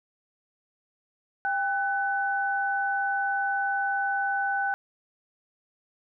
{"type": "tone pair together", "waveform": "sine", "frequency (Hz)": [794.6, 1500], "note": ["G5", "F#6"], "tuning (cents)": [23, 23], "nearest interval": "major seventh", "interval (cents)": 1100, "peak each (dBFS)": -27, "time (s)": [1.45, 4.74], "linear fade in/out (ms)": 0, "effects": []}